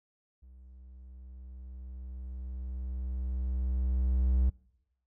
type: tone with level ramp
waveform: triangle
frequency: 63.3 Hz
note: B1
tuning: 43 cents sharp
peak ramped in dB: -49 to -20 dBFS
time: 0.42-4.5 s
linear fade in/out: 10 ms
effects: noise-tail reverb RT60 0.9 s tail -25 dB re dry